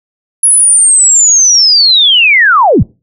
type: linear sweep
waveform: sine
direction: down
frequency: 10548 to 56.3 Hz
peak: -3 dBFS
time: 0.43-2.83 s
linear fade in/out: 5 ms
effects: noise-tail reverb RT60 0.3 s tail -24 dB re dry